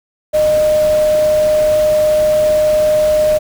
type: tone in noise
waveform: sine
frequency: 612 Hz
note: D#5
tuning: 29 cents flat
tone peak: -9 dBFS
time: 0.33-3.39 s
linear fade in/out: 20 ms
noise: pink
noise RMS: -27 dBFS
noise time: 0.33-3.39 s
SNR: +15 dB
effects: none